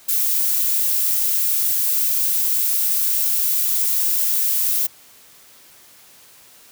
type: noise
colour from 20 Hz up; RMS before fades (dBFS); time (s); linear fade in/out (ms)
violet; -19; 0.08-4.87; 10
effects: white hiss -48 dBFS RMS until 6.71 s + high-pass 60 Hz 12 dB/octave

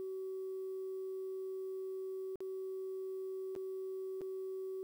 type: tone with dropouts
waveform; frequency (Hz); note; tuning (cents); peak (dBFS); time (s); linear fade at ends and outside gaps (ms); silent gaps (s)
sine; 379.3; F#4; +43; -38; 0-4.83; 0; 2.357-2.405 / 3.552-3.562 / 4.209-4.216
effects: tanh soft clip ceiling -35 dBFS + 11-bit

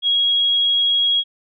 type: tone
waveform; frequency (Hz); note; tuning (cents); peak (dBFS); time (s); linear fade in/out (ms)
sine; 3304; G#7; -10; -14; 0.02-1.24; 50
effects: none

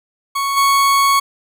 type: tone with level steps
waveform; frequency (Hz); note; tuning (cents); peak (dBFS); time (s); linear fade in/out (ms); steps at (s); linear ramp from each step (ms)
40% pulse; 1109; C#6; 0; -16 / -10; 0.35-1.2; 10; 0.56; 20
effects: none

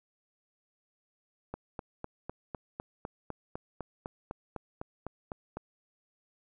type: click train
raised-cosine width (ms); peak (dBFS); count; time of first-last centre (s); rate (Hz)
1; -23; 17; 1.54-5.57; 3.97
effects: none

